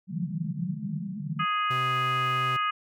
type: band-pass noise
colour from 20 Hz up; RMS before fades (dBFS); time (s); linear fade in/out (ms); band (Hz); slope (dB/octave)
pink; -32; 0.07-1.46; 50; 140 to 210; 96
type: harmonic tone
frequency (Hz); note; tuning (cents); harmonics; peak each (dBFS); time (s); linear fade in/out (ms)
415.3; G#4; 0; 3 / 4 / 5 / 6 / 7; -25 / -36 / -37 / -37 / -36; 1.39-2.71; 10
type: tone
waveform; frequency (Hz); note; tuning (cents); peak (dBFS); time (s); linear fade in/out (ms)
45% pulse; 128.1; C3; -36; -32; 1.7-2.57; 10
effects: none